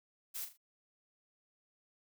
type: noise with echo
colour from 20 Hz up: blue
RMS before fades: -41 dBFS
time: 0.34-0.46 s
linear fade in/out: 20 ms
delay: 39 ms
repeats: 3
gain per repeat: -9 dB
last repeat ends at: 0.577 s
effects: none